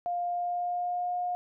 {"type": "tone with pitch glide", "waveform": "sine", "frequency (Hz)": [703, 714.9], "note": ["F5", "F5"], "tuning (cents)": [11, 40], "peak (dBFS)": -28, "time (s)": [0.06, 1.35], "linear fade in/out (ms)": 0, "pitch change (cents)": 29, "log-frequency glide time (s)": [0.25, 1.15], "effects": []}